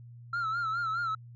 sine tone with vibrato, 1352 Hz, E6, 43 cents sharp, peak -26 dBFS, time 0.33-1.15 s, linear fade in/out 5 ms, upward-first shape sine, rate 4.8 Hz, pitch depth 82 cents each way, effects tanh soft clip ceiling -28 dBFS + added 119 Hz sine -46 dBFS peak until 1.35 s

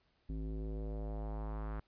square tone with low-pass filter sweep, 53.2 Hz, G#1, 42 cents sharp, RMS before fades -40 dBFS, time 0.29-1.8 s, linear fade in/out 5 ms, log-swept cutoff 270 to 1400 Hz, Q 2, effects pink hiss -75 dBFS RMS until 1.87 s + resampled to 11025 Hz

